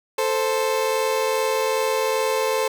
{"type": "tone pair together", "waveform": "30% pulse", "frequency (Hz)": [440.8, 523.3], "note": ["A4", "C5"], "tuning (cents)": [3, 0], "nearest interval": "minor third", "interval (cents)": 297, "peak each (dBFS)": -20, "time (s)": [0.18, 2.68], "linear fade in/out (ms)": 5, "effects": []}